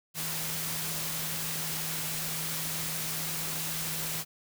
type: tone in noise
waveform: sine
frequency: 160 Hz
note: D#3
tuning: 49 cents sharp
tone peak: -41 dBFS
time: 0.14-4.25 s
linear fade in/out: 50 ms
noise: white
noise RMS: -34 dBFS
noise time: 0.14-4.25 s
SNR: -10 dB
effects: none